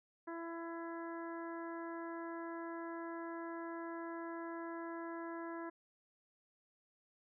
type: harmonic tone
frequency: 334.2 Hz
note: E4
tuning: 24 cents sharp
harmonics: 1 / 2 / 3 / 4 / 5 / 6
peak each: -44 / -50 / -49 / -54 / -53 / -62 dBFS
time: 0.27-5.7 s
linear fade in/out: 10 ms
effects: none